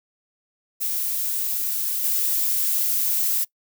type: noise with level steps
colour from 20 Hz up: violet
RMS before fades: -25 / -22 dBFS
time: 0.8-3.45 s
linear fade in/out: 20 ms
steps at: 2.04 s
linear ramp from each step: 2 ms
effects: noise-tail reverb RT60 0.1 s tail -22 dB re dry